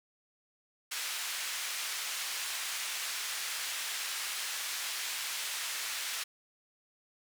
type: band-pass noise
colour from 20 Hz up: pink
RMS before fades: -37 dBFS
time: 0.91-6.24 s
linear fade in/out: 10 ms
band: 1800 to 12000 Hz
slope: 12 dB/octave
effects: none